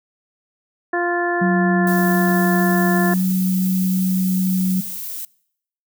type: harmonic tone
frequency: 348.8 Hz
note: F4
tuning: 2 cents flat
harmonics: 1 / 2 / 3 / 4 / 5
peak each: -21 / -23 / -28 / -31 / -23 dBFS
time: 0.93-3.14 s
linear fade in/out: 5 ms
type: tone with pitch glide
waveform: sine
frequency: 185 to 186.39 Hz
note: F#3 to F#3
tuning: 0 to +13 cents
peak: -15 dBFS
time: 1.41-4.81 s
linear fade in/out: 10 ms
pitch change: +13 cents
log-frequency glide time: 1.94-4.08 s
type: noise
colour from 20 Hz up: violet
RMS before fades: -29 dBFS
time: 1.87-5.25 s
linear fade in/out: 2 ms
effects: noise-tail reverb RT60 0.7 s tail -24 dB re dry